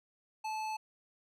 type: tone with tanh clipping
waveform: sine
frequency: 869 Hz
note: A5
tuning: 22 cents flat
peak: -37 dBFS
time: 0.44-0.77 s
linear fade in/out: 10 ms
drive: 17 dB
effects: none